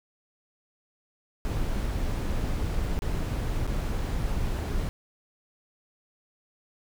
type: noise with dropouts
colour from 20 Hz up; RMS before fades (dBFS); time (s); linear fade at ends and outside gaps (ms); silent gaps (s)
brown; -28; 1.45-4.89; 0; 2.99-3.021 / 3.667-3.676
effects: none